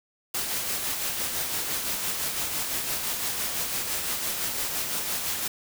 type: noise with tremolo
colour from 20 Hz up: white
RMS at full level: -28 dBFS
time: 0.34-5.48 s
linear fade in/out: 5 ms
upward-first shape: sine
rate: 5.9 Hz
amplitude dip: 35%
effects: none